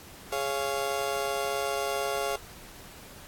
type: chord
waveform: 30% pulse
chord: Db major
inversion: second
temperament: just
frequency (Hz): 415.8 / 554.4 / 693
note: Ab4 / Db5 / F5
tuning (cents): +2 / 0 / -14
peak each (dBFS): -30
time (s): 0.32-2.36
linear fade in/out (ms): 5
effects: pink hiss -48 dBFS RMS until 3.27 s + AAC 64 kbps